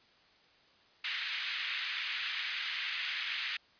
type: band-pass noise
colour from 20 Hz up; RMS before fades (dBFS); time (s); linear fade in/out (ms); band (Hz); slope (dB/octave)
pink; -37; 1.04-3.57; 5; 1800 to 3900; 24
effects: white hiss -64 dBFS RMS until 3.79 s + resampled to 11025 Hz